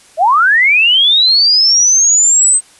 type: linear sweep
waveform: sine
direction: up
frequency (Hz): 593 to 8310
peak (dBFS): -6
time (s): 0.17-2.61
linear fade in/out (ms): 50
effects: white hiss -44 dBFS RMS until 2.79 s + resampled to 24000 Hz